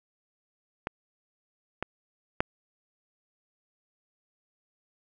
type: clicks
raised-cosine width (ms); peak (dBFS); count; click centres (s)
0.5; -15 / -15 / -8; 3; 0.871 / 1.826 / 2.405
effects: none